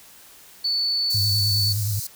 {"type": "tone", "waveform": "sine", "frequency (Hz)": 4472, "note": "C#8", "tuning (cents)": 14, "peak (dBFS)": -20, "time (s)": [0.64, 1.73], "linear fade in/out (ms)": 10}
{"type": "high-pass noise", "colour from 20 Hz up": "white", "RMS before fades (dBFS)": -31, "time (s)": [1.1, 2.07], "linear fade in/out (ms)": 5, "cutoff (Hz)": 4000, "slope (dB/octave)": 96}
{"type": "tone with vibrato", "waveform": "sine", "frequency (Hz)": 103.5, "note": "G#2", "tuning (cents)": -5, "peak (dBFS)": -22, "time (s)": [1.14, 2], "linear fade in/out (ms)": 10, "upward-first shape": "sine", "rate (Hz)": 9.6, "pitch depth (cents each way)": 76}
{"effects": ["white hiss -48 dBFS RMS until 2.15 s"]}